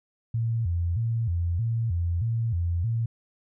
sine tone with vibrato, 99.3 Hz, G2, 23 cents sharp, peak -23 dBFS, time 0.34-3.06 s, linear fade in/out 5 ms, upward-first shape square, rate 1.6 Hz, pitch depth 250 cents each way, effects none

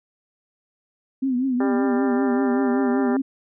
sine tone with vibrato, 256.8 Hz, C4, 32 cents flat, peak -19 dBFS, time 1.22-3.22 s, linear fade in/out 10 ms, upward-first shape triangle, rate 5.2 Hz, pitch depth 110 cents each way
harmonic tone, 198.6 Hz, G3, 23 cents sharp, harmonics 2 / 3 / 4 / 5 / 6 / 7 / 8 / 9, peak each -24 / -32 / -30 / -37 / -37 / -37 / -41 / -39 dBFS, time 1.6-3.17 s, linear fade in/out 5 ms
effects none

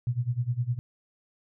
sine tone with tremolo, 121.5 Hz, B2, 28 cents flat, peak -22 dBFS, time 0.07-0.79 s, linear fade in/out 0 ms, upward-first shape sine, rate 9.8 Hz, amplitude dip 90%, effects none

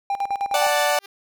triangle tone with tremolo, 798 Hz, G5, 31 cents sharp, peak -18 dBFS, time 0.1-0.71 s, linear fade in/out 2 ms, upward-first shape square, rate 9.7 Hz, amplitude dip 80%
sawtooth chord, D major, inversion none, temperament equal, 587.3 / 740 / 880 Hz, D5 / F#5 / A5, 0 / 0 / 0 cents, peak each -17 / -19 / -21 dBFS, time 0.54-0.99 s, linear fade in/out 2 ms
5% pulse tone with exponential growth, 397.3 Hz, G4, 23 cents sharp, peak -25 dBFS, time 0.98-1.06 s, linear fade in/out 5 ms, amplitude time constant 16 ms
effects none

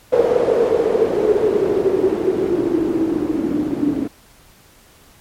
blue noise with low-pass filter sweep, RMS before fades -17 dBFS, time 0.12-4.08 s, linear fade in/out 10 ms, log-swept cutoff 500 to 280 Hz, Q 9.5, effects pink hiss -49 dBFS RMS until 5.2 s + MP3 64 kbps

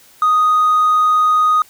triangle tone, 1244.5 Hz, D#6, in tune, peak -7 dBFS, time 0.22-1.62 s, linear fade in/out 2 ms, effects tanh soft clip ceiling -6 dBFS + white hiss -47 dBFS RMS until 1.69 s

